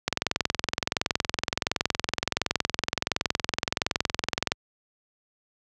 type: click train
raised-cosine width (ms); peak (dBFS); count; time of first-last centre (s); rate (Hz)
0.2; -5; 96; 0.08-4.519; 21.4
effects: high-pass 60 Hz 12 dB/octave

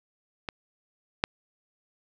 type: clicks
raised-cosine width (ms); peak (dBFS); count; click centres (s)
0.3; -16 / -6; 2; 0.488 / 1.239
effects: none

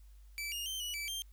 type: tone with pitch steps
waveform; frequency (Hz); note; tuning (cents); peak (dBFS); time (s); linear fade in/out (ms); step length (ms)
sawtooth; 2317 / 2842 / 3112 / 2936 / 2312 / 3172; D7 / F7 / G7 / F#7 / D7 / G7; -24 / +30 / -13 / -14 / -28 / +20; -34; 0.38-1.22; 0; 140
effects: added 50 Hz sine -53 dBFS peak until 1.32 s + white hiss -72 dBFS RMS until 1.32 s

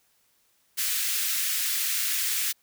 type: high-pass noise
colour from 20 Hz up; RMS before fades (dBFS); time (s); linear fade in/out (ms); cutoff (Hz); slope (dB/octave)
white; -27; 0.77-2.53; 20; 1600; 24
effects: white hiss -67 dBFS RMS until 2.62 s

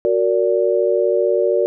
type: chord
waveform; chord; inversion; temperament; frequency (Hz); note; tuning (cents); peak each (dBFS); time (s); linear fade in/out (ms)
sine; Gb augmented; none; just; 370 / 462.5 / 578.1; Gb4 / Bb4 / D5; 0 / -14 / -27; -18; 0.05-1.66; 0
effects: none

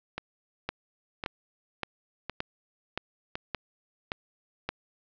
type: two click trains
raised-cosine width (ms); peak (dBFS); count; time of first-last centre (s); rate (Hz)
0.3; -17 / -14; 4 / 8; 0.18-3.355 / 0.69-4.69; 0.945 / 1.75
effects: low-pass 5000 Hz 12 dB/octave

